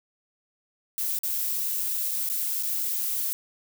violet noise with dropouts, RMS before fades -28 dBFS, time 0.98-3.33 s, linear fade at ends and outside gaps 0 ms, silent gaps 1.189-1.234 / 2.111-2.115 / 2.29-2.299 / 2.626-2.633 s, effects none

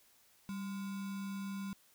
sine tone with sample-and-hold, 196 Hz, G3, in tune, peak -38 dBFS, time 0.49-1.73 s, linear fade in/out 0 ms, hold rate 1225 Hz, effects white hiss -67 dBFS RMS until 1.94 s

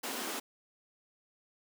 pink high-pass noise, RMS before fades -38 dBFS, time 0.03-0.4 s, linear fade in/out 10 ms, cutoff 220 Hz, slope 48 dB/octave, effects none

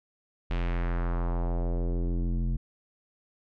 square tone with low-pass filter sweep, 43.31 Hz, F1, 14 cents flat, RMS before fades -28 dBFS, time 0.5-2.57 s, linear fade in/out 10 ms, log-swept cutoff 3000 to 180 Hz, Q 1.7, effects none

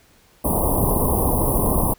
pink band-stop noise, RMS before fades -19 dBFS, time 0.44-1.94 s, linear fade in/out 10 ms, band 1100 to 9400 Hz, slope 96 dB/octave, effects pink hiss -55 dBFS RMS until 1.98 s

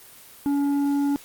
sine tone with tanh clipping, 283.4 Hz, C#4, 38 cents sharp, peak -21 dBFS, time 0.46-1.16 s, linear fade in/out 0 ms, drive 7 dB, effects white hiss -47 dBFS RMS until 1.24 s + Opus 24 kbps

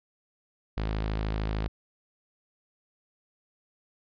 sawtooth tone, 53.3 Hz, G#1, 46 cents sharp, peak -24 dBFS, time 0.77-1.68 s, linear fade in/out 5 ms, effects resampled to 11025 Hz

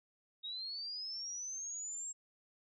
sine linear sweep, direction up, 3729 to 7580 Hz, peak -40 dBFS, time 0.43-2.13 s, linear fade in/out 20 ms, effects none

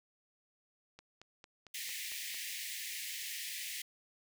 click train, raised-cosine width 0.2 ms, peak -35 dBFS, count 7, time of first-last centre 0.99-2.344 s, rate 4.43 Hz
pink high-pass noise, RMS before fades -42 dBFS, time 1.74-3.82 s, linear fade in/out 5 ms, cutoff 1800 Hz, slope 96 dB/octave
effects none

